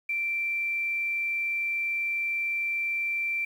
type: tone with quantisation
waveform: sine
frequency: 2349 Hz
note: D7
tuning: in tune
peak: -26 dBFS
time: 0.09-3.45 s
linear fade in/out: 5 ms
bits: 9
effects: none